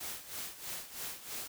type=noise with tremolo; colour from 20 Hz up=white; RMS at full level=-40 dBFS; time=0-1.48 s; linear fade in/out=10 ms; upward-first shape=sine; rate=3.1 Hz; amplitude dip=75%; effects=none